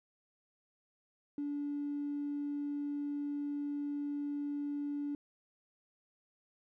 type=tone; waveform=triangle; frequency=288.8 Hz; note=D4; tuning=29 cents flat; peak=-31 dBFS; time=1.38-5.15 s; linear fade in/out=2 ms; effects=tanh soft clip ceiling -32 dBFS